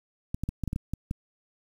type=clicks; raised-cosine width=5 ms; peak=-17 dBFS; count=9; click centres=0.345 / 0.436 / 0.49 / 0.637 / 0.677 / 0.731 / 0.761 / 0.936 / 1.111 s; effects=8-bit